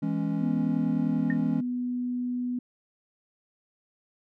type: chord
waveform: triangle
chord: C# minor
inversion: first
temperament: equal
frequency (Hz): 164.81 / 207.7 / 277.2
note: E3 / G#3 / C#4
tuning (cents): 0 / 0 / 0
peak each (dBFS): -28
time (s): 0.02-1.61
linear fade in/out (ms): 10
type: tone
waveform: sine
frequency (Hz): 246.9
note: B3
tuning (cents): 0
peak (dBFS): -27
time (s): 0.41-2.59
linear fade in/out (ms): 5
type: tone with exponential decay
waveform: sine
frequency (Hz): 1831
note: A#6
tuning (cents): -32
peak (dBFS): -28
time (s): 1.3-1.39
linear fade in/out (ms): 2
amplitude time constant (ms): 19
effects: none